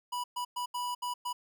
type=tone bursts at uneven times; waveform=square; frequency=981 Hz; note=B5; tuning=12 cents flat; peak=-33 dBFS; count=6; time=0.12-0.24 / 0.36-0.45 / 0.56-0.66 / 0.74-0.95 / 1.02-1.14 / 1.25-1.33 s; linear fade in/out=10 ms; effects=none